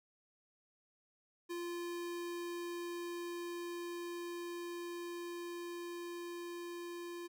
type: tone with level ramp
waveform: square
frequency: 346.5 Hz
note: F4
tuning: 14 cents flat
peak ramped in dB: -40 to -44 dBFS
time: 1.49-7.28 s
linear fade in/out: 20 ms
effects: none